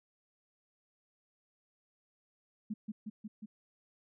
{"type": "tone with echo", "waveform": "sine", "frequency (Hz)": 213.5, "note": "G#3", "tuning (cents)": 48, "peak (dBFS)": -34, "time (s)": [2.7, 2.74], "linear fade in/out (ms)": 10, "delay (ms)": 180, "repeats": 4, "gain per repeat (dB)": -2, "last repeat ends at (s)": 3.46, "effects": []}